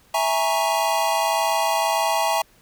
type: chord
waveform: square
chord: A# half-diminished seventh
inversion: second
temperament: equal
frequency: 659.3 / 830.6 / 932.3 / 1108.7 Hz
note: E5 / G#5 / A#5 / C#6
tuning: 0 / 0 / 0 / 0 cents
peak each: -25 / -24 / -25 / -29 dBFS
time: 0.14-2.42 s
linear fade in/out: 5 ms
effects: pink hiss -56 dBFS RMS until 2.61 s